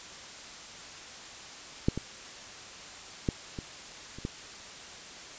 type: clicks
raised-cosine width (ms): 3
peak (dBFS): -10 / -19 / -13 / -23 / -30 / -19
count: 6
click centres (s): 1.885 / 1.976 / 3.288 / 3.588 / 4.186 / 4.251
effects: white hiss -45 dBFS RMS until 5.38 s + resampled to 16000 Hz